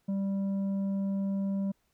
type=tone with tanh clipping; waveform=sine; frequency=196 Hz; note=G3; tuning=in tune; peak=-29 dBFS; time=0.08-1.72 s; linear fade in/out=10 ms; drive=6 dB; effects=pink hiss -74 dBFS RMS until 1.93 s